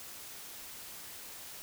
silence, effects white hiss -47 dBFS RMS until 1.62 s

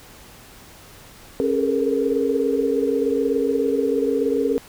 sine tone cluster, 273.3 / 411.4 / 441.5 / 458.2 / 479.1 Hz, C#4 / G#4 / A4 / A#4 / A#4, -24 / -16 / +6 / -30 / +47 cents, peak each -23 / -23 / -30 / -22 / -29 dBFS, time 1.4-4.58 s, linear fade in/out 0 ms, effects pink hiss -45 dBFS RMS until 4.68 s

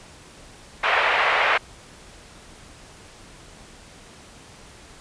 white band-pass noise, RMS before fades -20 dBFS, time 0.83-1.58 s, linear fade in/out 10 ms, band 530 to 2400 Hz, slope 24 dB/octave, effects pink hiss -46 dBFS RMS until 5 s + resampled to 22050 Hz

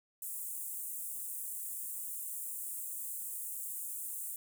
pink high-pass noise, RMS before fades -41 dBFS, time 0.22-4.36 s, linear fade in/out 2 ms, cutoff 8000 Hz, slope 48 dB/octave, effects none

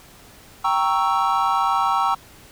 triangle chord, G diminished seventh, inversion none, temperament equal, 784 / 932.3 / 1108.7 / 1318.5 Hz, G5 / Bb5 / Db6 / Fb6, 0 / 0 / 0 / 0 cents, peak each -21 dBFS, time 0.64-2.15 s, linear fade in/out 10 ms, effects pink hiss -47 dBFS RMS until 2.51 s

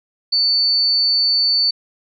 sine tone, 4500 Hz, C#8, 25 cents sharp, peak -13 dBFS, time 0.32-1.71 s, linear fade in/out 10 ms, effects none

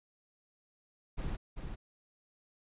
brown noise with echo, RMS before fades -36 dBFS, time 1.17-1.37 s, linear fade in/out 20 ms, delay 390 ms, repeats 1, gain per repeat -5 dB, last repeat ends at 1.76 s, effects resampled to 8000 Hz

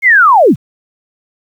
sine linear sweep, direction down, 2192 to 85.9 Hz, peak -3 dBFS, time 0.02-0.56 s, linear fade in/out 50 ms, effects 7-bit

